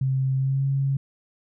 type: tone with pitch glide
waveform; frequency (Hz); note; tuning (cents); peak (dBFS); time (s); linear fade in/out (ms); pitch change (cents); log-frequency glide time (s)
sine; 132.8 to 136.93; C3 to C#3; +26 to -21; -20; 0.01-0.97; 5; +53; 0.36-0.65
effects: none